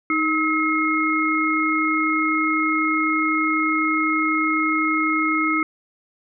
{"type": "tone cluster", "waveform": "sine", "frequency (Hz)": [312.7, 1286, 2154], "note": ["D#4", "E6", "C7"], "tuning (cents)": [9, -43, 50], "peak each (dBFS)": -22, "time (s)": [0.1, 5.63], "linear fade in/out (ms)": 2, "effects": []}